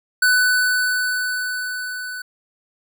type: tone with level ramp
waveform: square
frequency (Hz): 1496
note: F#6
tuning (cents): +19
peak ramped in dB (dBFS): -13 to -29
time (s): 0.22-2.22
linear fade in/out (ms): 5
effects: none